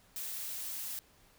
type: noise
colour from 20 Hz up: blue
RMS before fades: -40 dBFS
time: 0.16-0.99 s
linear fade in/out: 0 ms
effects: pink hiss -64 dBFS RMS until 1.38 s